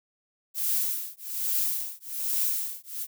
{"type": "noise with tremolo", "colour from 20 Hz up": "violet", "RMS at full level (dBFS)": -25, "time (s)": [0.54, 3.07], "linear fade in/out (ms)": 50, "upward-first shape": "triangle", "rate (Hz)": 1.2, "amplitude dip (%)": 100, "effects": []}